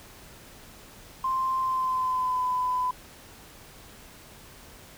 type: tone with pitch glide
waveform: triangle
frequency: 1046.5 to 1003.9 Hz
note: C6 to B5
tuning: 0 to +28 cents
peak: -20 dBFS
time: 1.24-2.91 s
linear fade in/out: 5 ms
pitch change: -72 cents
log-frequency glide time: 1.58-2.47 s
effects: tanh soft clip ceiling -22 dBFS + pink hiss -49 dBFS RMS until 4.97 s

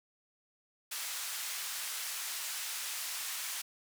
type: band-pass noise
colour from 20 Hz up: white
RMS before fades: -39 dBFS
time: 0.91-3.62 s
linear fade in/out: 10 ms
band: 1100 to 12000 Hz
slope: 12 dB/octave
effects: none

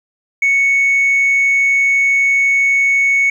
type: tone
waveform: sine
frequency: 2217 Hz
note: C#7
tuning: in tune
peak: -8 dBFS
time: 0.42-3.3 s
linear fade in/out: 5 ms
effects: tanh soft clip ceiling -8 dBFS + 8-bit

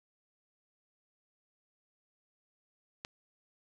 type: click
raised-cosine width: 0.2 ms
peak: -22 dBFS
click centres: 3.049 s
effects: none

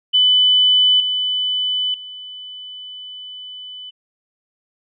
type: tone with level steps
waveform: sine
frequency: 3000 Hz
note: F#7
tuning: 23 cents sharp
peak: -10 / -17 / -31 dBFS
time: 0.13-3.91 s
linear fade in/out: 20 ms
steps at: 1 / 1.94 s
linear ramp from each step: 2 ms
effects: none

